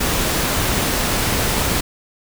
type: noise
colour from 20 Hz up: pink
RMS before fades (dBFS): -19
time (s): 0-1.81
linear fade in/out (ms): 10
effects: none